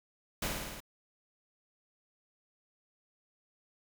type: noise with echo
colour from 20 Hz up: pink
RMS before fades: -34 dBFS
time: 0.42-0.48 s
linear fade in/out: 5 ms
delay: 54 ms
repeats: 6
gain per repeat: -2 dB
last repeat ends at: 0.804 s
effects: none